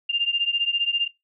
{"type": "beating tone pair", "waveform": "sine", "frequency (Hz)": [2794, 2809], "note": ["F7", "F7"], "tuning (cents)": [0, 9], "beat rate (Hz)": 15, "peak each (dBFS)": [-23, -24], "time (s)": [0.09, 1.08], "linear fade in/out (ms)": 10, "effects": ["noise-tail reverb RT60 0.2 s tail -22 dB re dry"]}